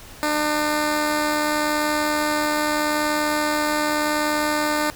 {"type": "tone with amplitude modulation", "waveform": "10% pulse", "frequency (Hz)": 300.9, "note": "D4", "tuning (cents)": 42, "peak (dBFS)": -10, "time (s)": [0.23, 4.9], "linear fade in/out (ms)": 0, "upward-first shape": "sine", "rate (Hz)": 80.8, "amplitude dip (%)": 30, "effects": ["pink hiss -42 dBFS RMS until 4.95 s"]}